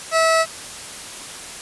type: tone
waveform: 20% pulse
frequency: 650 Hz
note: E5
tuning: 24 cents flat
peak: -9 dBFS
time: 0.11-0.46 s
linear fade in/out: 50 ms
effects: white hiss -34 dBFS RMS until 1.61 s + resampled to 24000 Hz